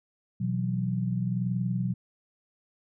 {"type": "chord", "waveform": "sine", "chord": "B suspended fourth", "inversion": "none", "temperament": "just", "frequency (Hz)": [123.47, 164.63, 185.21], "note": ["B2", "E3", "F#3"], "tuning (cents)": [0, -2, 2], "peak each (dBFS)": [-29, -34, -29], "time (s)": [0.4, 1.94], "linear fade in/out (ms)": 10, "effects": []}